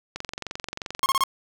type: click train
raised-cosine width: 0.2 ms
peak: -14 dBFS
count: 21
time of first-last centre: 0.16-1.037 s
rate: 22.8 Hz
type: tone bursts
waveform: 45% pulse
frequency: 1078 Hz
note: C#6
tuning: 49 cents flat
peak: -19 dBFS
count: 4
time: 1.03-1.237 s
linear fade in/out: 0 ms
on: 30 ms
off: 29 ms
effects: none